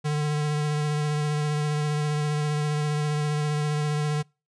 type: tone with vibrato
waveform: square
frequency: 149.5 Hz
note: D3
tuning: 31 cents sharp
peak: -24 dBFS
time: 0.04-4.23 s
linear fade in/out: 20 ms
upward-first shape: triangle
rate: 15 Hz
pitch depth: 21 cents each way
effects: noise-tail reverb RT60 0.3 s tail -26 dB re dry + resampled to 22050 Hz